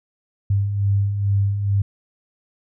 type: beating tone pair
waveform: sine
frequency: 98 / 100.3 Hz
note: G2 / G2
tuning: 0 / +40 cents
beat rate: 2.3 Hz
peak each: -26 / -17 dBFS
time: 0.5-1.82 s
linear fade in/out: 5 ms
effects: none